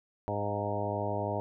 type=harmonic tone with a mistuned harmonic; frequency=103 Hz; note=G#2; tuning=14 cents flat; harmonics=1 / 2 / 3 / 4 / 5 / 6 / 7 / 8 / 9; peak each=-36 / -41 / -41 / -39 / -39 / -36 / -39 / -41 / -39 dBFS; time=0.28-1.4 s; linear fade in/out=0 ms; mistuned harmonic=7; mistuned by=-27 cents; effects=none